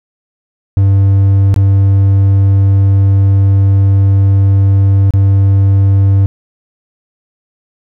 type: tone with dropouts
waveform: triangle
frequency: 98 Hz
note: G2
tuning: in tune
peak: -3 dBFS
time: 0.77-6.26 s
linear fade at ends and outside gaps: 0 ms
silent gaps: 1.542-1.562 / 5.107-5.137 s
effects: none